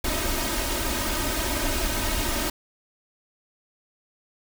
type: noise with comb filter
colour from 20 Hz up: pink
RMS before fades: -26 dBFS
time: 0.04-2.5 s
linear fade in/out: 5 ms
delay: 3.2 ms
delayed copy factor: +1
effects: none